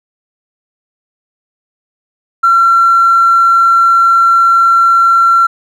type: tone with tanh clipping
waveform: triangle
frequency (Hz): 1361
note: F6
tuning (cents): -45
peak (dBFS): -4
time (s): 2.43-5.47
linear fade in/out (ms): 10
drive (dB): 1
effects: none